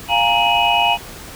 sine tone cluster, 701 / 822 / 932 / 2517 / 2922 Hz, F5 / G#5 / A#5 / D#7 / F#7, +6 / -18 / -1 / +19 / -22 cents, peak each -19 dBFS, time 0.08-0.98 s, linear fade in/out 50 ms, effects pink hiss -35 dBFS RMS until 1.35 s

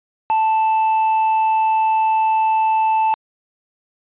triangle tone with quantisation, 880 Hz, A5, in tune, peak -12 dBFS, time 0.3-3.14 s, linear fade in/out 0 ms, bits 4, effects resampled to 8000 Hz

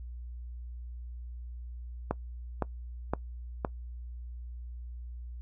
click train, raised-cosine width 1 ms, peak -14 dBFS, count 4, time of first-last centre 2.11-3.648 s, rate 1.95 Hz, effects noise-tail reverb RT60 0.1 s tail -21 dB re dry + added 60 Hz sine -39 dBFS peak until 5.41 s

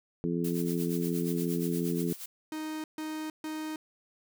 harmonic tone, 85.5 Hz, F2, 36 cents flat, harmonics 2 / 3 / 4 / 5, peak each -31 / -33 / -34 / -36 dBFS, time 0.24-2.13 s, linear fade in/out 0 ms
blue noise with tremolo, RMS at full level -40 dBFS, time 0.44-2.26 s, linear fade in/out 5 ms, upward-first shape sine, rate 8.5 Hz, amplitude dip 70%
45% pulse tone bursts, 311.1 Hz, D#4, in tune, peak -34 dBFS, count 3, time 2.52-3.76 s, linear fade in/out 2 ms, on 320 ms, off 140 ms
effects none

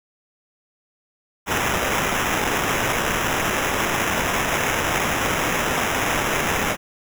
blue noise with sample-and-hold, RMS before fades -22 dBFS, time 1.46-6.77 s, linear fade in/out 50 ms, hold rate 4410 Hz, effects none

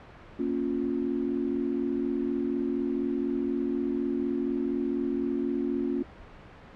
sine chord, Bb minor, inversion none, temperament equal with one note detuned, 233.1 / 277.2 / 352.5 Hz, Bb3 / Db4 / F4, 0 / 0 / +16 cents, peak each -32 / -29 / -31 dBFS, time 0.39-6.03 s, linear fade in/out 5 ms, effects pink hiss -48 dBFS RMS until 6.75 s + low-pass 2000 Hz 12 dB/octave

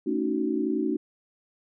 sine chord, D# half-diminished seventh, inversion second, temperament just, 224 / 280 / 311.1 / 373.4 Hz, A3 / C#4 / D#4 / F#4, +31 / +18 / 0 / +16 cents, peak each -31 / -29 / -28 / -30 dBFS, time 0.06-0.97 s, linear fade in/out 10 ms, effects none

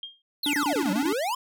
sine tone with exponential decay, 3216 Hz, G7, 44 cents sharp, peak -31 dBFS, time 0.03-0.22 s, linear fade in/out 2 ms, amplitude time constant 41 ms
square exponential two-way sweep, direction down then up, 4452 to 178.5 to 1065 Hz, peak -26 dBFS, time 0.43-1.35 s, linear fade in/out 5 ms, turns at 0.91 s
square tone bursts, 290.2 Hz, D4, 21 cents flat, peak -26 dBFS, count 7, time 0.46-1.128 s, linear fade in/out 2 ms, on 74 ms, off 25 ms
effects none

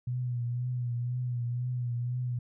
sine tone with vibrato, 122.5 Hz, B2, 14 cents flat, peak -29 dBFS, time 0.07-2.39 s, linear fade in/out 5 ms, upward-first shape triangle, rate 2 Hz, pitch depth 50 cents each way, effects none

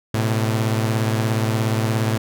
sawtooth beating tone pair, 110 / 127 Hz, A2 / B2, 0 / +49 cents, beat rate 17 Hz, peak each -15 / -21 dBFS, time 0.14-2.18 s, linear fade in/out 5 ms, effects none

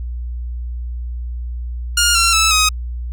10% pulse tone with pitch steps, 1418 / 1363.4 / 1310.9 / 1260.4 Hz, F6 / F6 / E6 / D#6, +26 / -42 / -10 / +22 cents, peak -3 dBFS, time 1.97-2.69 s, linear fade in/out 5 ms, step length 180 ms, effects added 60 Hz sine -22 dBFS peak until 3.12 s

